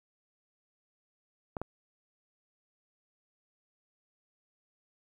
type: clicks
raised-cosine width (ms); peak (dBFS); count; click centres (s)
1; -21; 2; 1.568 / 1.616
effects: 10-bit